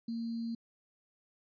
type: tone with sample-and-hold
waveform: sine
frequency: 230.4 Hz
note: A#3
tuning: 20 cents flat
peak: -34 dBFS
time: 0.08-0.55 s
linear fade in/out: 5 ms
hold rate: 4410 Hz
effects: resampled to 11025 Hz